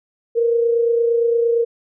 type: tone pair together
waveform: sine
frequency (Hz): 465.2 / 493.9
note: A#4 / B4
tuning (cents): -4 / 0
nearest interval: minor second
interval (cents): 104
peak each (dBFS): -14 / -25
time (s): 0.35-1.65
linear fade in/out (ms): 20
effects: none